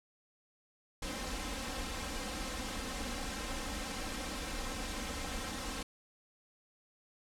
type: noise with comb filter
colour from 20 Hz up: pink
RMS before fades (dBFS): -39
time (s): 1.02-5.83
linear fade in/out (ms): 5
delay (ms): 3.8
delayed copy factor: +0.8
effects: low-pass 9000 Hz 12 dB/octave